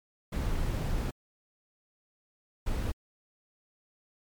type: noise bursts at uneven times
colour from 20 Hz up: brown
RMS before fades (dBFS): -30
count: 2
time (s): 0.32-1.11 / 2.66-2.92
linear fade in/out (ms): 10
effects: MP3 96 kbps